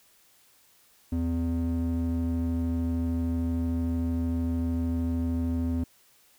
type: ring-modulated tone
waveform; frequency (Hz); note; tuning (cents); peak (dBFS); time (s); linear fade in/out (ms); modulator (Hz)
triangle; 166.6; E3; +19; -20; 1.12-5.84; 5; 86.6
effects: white hiss -61 dBFS RMS until 6.38 s